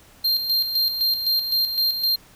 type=tone with tremolo; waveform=square; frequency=4186 Hz; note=C8; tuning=in tune; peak=-18 dBFS; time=0.24-2.16 s; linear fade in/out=10 ms; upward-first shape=square; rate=3.9 Hz; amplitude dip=55%; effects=pink hiss -51 dBFS RMS until 2.35 s